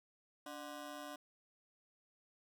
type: ring-modulated tone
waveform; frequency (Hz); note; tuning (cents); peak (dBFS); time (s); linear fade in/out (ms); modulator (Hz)
20% pulse; 444.2; A4; +16; -38; 0.46-1.16; 5; 155
effects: none